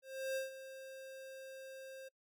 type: tone with ADSR envelope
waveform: square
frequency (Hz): 531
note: C5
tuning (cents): +25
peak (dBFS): -36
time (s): 0.02-2.09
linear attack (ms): 340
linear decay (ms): 140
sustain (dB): -13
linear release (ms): 13
effects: noise-tail reverb RT60 0.1 s tail -26 dB re dry